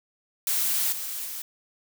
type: noise with level steps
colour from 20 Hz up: blue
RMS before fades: -25 / -33 / -35 dBFS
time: 0.47-1.42 s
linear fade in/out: 2 ms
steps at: 0.92 / 1.25 s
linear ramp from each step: 5 ms
effects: none